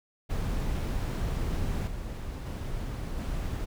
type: noise with level steps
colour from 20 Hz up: brown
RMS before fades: -30 / -36 / -34 / -32 dBFS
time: 0.29-3.66 s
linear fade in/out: 20 ms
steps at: 1.87 / 2.46 / 3.18 s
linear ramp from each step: 5 ms
effects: none